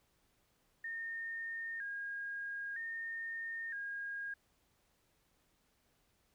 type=tone with vibrato; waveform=sine; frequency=1725 Hz; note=A6; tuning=35 cents flat; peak=-39 dBFS; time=0.84-4.34 s; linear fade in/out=5 ms; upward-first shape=square; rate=0.52 Hz; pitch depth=100 cents each way; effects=pink hiss -75 dBFS RMS until 6.34 s